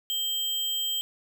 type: tone with sample-and-hold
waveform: sine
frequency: 3150 Hz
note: G7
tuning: 8 cents sharp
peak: -26 dBFS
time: 0.1-1.01 s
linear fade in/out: 0 ms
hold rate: 11025 Hz
effects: none